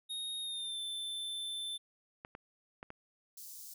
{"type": "tone with pitch glide", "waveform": "square", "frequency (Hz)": [3729, 3538], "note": ["A#7", "A7"], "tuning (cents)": [0, 9], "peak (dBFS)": -38, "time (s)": [0.09, 1.78], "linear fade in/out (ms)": 20, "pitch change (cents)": -91, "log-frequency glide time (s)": [0.41, 0.79]}
{"type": "clicks", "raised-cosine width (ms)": 0.5, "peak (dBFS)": -30, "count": 4, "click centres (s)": [2.249, 2.351, 2.829, 2.904]}
{"type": "high-pass noise", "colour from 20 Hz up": "white", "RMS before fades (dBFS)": -49, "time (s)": [3.37, 3.74], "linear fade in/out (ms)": 5, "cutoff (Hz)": 4900, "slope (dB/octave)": 24}
{"effects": []}